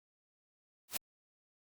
white noise with exponential growth, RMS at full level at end -29 dBFS, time 0.88-0.97 s, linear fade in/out 5 ms, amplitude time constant 19 ms, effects Opus 48 kbps

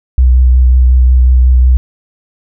sine tone with vibrato, 62.9 Hz, B1, 32 cents sharp, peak -3 dBFS, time 0.18-1.77 s, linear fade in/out 0 ms, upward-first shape triangle, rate 5.5 Hz, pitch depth 25 cents each way, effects none

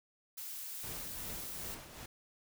blue noise, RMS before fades -44 dBFS, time 0.37-1.75 s, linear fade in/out 10 ms
pink noise with tremolo, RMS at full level -46 dBFS, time 0.83-2.06 s, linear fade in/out 5 ms, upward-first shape triangle, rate 2.6 Hz, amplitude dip 60%
effects none

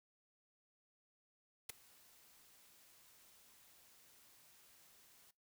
white noise with ADSR envelope, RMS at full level -42 dBFS, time 1.69-5.31 s, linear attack 7 ms, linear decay 9 ms, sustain -24 dB, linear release 6 ms, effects noise-tail reverb RT60 0.2 s tail -21 dB re dry

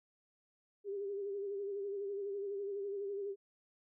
sine tone with vibrato, 400 Hz, G4, 35 cents sharp, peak -37 dBFS, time 0.84-3.36 s, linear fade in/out 50 ms, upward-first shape sine, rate 12 Hz, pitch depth 47 cents each way, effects none

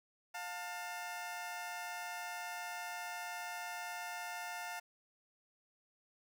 20% pulse tone pair together, 709 / 894.2 Hz, F5 / A5, +26 / +28 cents, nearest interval major third, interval 402 cents, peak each -39 / -40 dBFS, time 0.34-4.8 s, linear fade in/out 10 ms, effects none

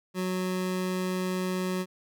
25% pulse tone, 184.3 Hz, F#3, 7 cents flat, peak -24 dBFS, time 0.14-1.86 s, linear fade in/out 50 ms, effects none

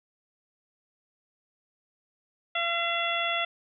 harmonic tone, 681 Hz, F5, 44 cents flat, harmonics 1 / 2 / 3 / 4 / 5, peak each -32 / -32 / -32 / -32 / -32 dBFS, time 2.55-3.45 s, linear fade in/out 5 ms, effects none

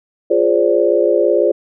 sine chord, D half-diminished seventh, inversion first, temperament equal with one note detuned, 349.2 / 415.3 / 523.3 / 581.3 Hz, F4 / Ab4 / C5 / D5, 0 / 0 / 0 / -18 cents, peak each -16 dBFS, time 0.3-1.52 s, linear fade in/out 10 ms, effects none

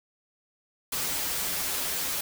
white noise with comb filter, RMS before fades -30 dBFS, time 0.92-2.21 s, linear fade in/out 5 ms, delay 9 ms, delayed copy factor -0.9, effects none

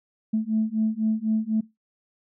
sine beating tone pair, 216.9 / 220.9 Hz, A3 / A3, -25 / +7 cents, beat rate 4 Hz, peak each -24 dBFS, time 0.33-1.61 s, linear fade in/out 10 ms, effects noise-tail reverb RT60 0.2 s tail -20 dB re dry + tanh soft clip ceiling -14 dBFS

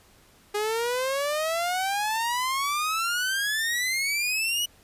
sawtooth exponential sweep, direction up, 410 to 2960 Hz, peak -21 dBFS, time 0.54-4.66 s, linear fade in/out 10 ms, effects pink hiss -57 dBFS RMS until 4.83 s + resampled to 32000 Hz

